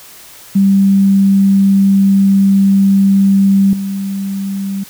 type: tone with level steps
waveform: sine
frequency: 196 Hz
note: G3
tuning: in tune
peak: -6 / -16 dBFS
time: 0.55-4.84 s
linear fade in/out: 10 ms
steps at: 3.73 s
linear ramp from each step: 2 ms
effects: white hiss -37 dBFS RMS until 4.89 s